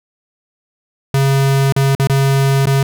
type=tone with dropouts; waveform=square; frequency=136.7 Hz; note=C#3; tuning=24 cents flat; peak=-11 dBFS; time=1.14-2.83 s; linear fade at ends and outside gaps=2 ms; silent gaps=1.724-1.763 / 1.951-1.997 / 2.072-2.097 / 2.657-2.669 s; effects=none